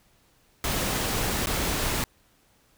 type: noise with dropouts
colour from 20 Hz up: pink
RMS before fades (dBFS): -27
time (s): 0.64-2.04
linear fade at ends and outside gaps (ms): 1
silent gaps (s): 1.459-1.47
effects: pink hiss -63 dBFS RMS until 2.77 s